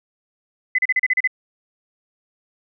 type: tone bursts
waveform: sine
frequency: 2024 Hz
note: B6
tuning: 42 cents sharp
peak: -14 dBFS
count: 8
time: 0.75-1.275 s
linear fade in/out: 5 ms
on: 35 ms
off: 35 ms
effects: none